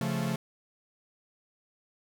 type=chord; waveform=45% pulse; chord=Db augmented; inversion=none; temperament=equal; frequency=138.59 / 174.61 / 220 Hz; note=Db3 / F3 / A3; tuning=0 / 0 / 0 cents; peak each=-33 dBFS; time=0.01-0.36 s; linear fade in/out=2 ms; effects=none